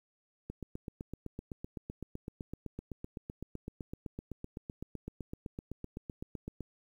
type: click train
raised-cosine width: 3 ms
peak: -27 dBFS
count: 49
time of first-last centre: 0.5-6.607 s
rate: 7.86 Hz
effects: 10-bit